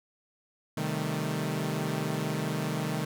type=chord; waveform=sawtooth; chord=A half-diminished seventh; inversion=first; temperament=equal; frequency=130.81 / 155.56 / 196 / 220 Hz; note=C3 / Eb3 / G3 / A3; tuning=0 / 0 / 0 / 0 cents; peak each=-32 / -28 / -33 / -32 dBFS; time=0.77-3.05 s; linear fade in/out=5 ms; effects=none